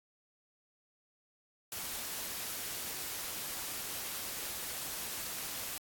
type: noise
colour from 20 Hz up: white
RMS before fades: -40 dBFS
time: 1.72-5.78 s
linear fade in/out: 2 ms
effects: AAC 64 kbps